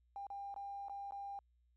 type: tone with dropouts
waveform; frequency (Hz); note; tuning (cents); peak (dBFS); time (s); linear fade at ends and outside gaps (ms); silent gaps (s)
triangle; 799; G5; +33; -39; 0.16-1.39; 1; 0.268-0.302 / 0.542-0.562 / 0.884-0.896 / 1.109-1.121
effects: tanh soft clip ceiling -41 dBFS + added 60 Hz sine -70 dBFS peak until 1.76 s